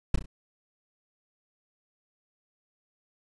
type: noise with echo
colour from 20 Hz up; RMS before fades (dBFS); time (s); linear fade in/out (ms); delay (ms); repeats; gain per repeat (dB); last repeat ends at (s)
brown; -19; 0.14-0.16; 5; 33; 3; -8; 0.259
effects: resampled to 24000 Hz